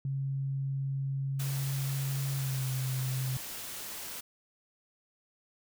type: tone with pitch glide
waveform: sine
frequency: 136.4 to 130.24 Hz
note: C#3 to C3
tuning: -28 to -8 cents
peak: -30 dBFS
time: 0.05-3.37 s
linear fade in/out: 2 ms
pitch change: -80 cents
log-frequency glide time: 2.34-2.69 s
type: noise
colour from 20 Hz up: white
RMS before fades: -41 dBFS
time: 1.39-4.21 s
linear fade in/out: 10 ms
effects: none